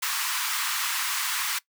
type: high-pass noise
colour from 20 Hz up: pink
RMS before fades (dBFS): -28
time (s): 0.02-1.59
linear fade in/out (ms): 10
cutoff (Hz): 980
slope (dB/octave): 48
effects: noise-tail reverb RT60 0.1 s tail -20 dB re dry